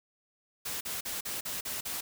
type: noise bursts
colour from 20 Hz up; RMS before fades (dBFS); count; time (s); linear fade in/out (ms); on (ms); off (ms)
white; -36; 7; 0.65-2.01; 10; 160; 40
effects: none